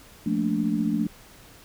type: chord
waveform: sine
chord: Bb major seventh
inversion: second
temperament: just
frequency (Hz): 174.81 / 218.5 / 233.1 / 291.4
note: F3 / A3 / Bb3 / D4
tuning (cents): +2 / -12 / 0 / -13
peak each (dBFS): -29 / -25 / -31 / -27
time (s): 0.26-1.07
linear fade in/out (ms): 5
effects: pink hiss -50 dBFS RMS until 1.64 s